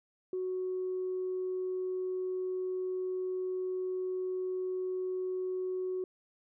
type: tone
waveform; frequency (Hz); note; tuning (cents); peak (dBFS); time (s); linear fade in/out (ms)
sine; 370; F#4; 0; -31; 0.33-6.04; 2
effects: tanh soft clip ceiling -27 dBFS